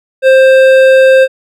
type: tone with hard clipping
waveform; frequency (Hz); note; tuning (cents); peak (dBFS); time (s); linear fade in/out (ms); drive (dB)
sine; 527; C5; +12; -4; 0.22-1.28; 50; 11
effects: none